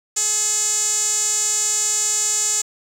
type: tone with band-pass filter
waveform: sawtooth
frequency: 425 Hz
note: G#4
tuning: 40 cents sharp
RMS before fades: -20 dBFS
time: 0.16-2.62 s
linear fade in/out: 10 ms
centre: 7200 Hz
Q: 8.8
effects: 8-bit